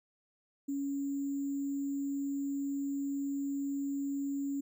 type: tone with sample-and-hold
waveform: sine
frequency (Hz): 279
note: C#4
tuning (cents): +11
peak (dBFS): -32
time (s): 0.68-4.61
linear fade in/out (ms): 10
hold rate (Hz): 7350
effects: none